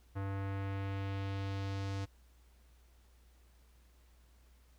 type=tone with low-pass filter sweep; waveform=square; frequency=98 Hz; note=G2; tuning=in tune; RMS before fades=-38 dBFS; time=0.15-2.06 s; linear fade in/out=20 ms; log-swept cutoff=1500 to 6100 Hz; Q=1.2; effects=added 60 Hz sine -61 dBFS peak until 4.78 s + pink hiss -71 dBFS RMS until 4.78 s